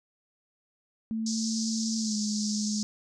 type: tone with pitch glide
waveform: sine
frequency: 222.5 to 210.5 Hz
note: A3 to G#3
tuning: +20 to +24 cents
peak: -28 dBFS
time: 1.11-2.83 s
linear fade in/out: 0 ms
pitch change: -96 cents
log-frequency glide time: 1.99-2.16 s
type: band-pass noise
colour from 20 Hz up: pink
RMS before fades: -35 dBFS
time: 1.26-2.83 s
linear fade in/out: 5 ms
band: 4700 to 7000 Hz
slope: 48 dB/octave
effects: none